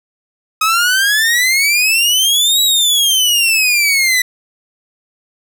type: exponential two-way sweep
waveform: sawtooth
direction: up then down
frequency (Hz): 1261 to 3900 to 1968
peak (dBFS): -7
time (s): 0.61-4.22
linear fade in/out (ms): 5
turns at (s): 2.62
effects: none